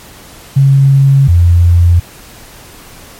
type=tone pair in turn; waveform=sine; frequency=137.1 / 86.37 Hz; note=C#3 / F2; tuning=-19 / -19 cents; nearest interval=minor sixth; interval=800 cents; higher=first; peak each=-3 dBFS; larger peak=neither; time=0.56-1.28 / 1.28-2 s; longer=neither; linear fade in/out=10 ms; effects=pink hiss -35 dBFS RMS until 3.19 s + MP3 64 kbps